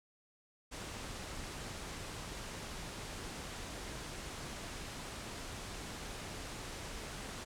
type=low-pass noise; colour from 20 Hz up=pink; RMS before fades=-45 dBFS; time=0.71-7.45 s; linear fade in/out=20 ms; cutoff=9600 Hz; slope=24 dB/octave; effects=none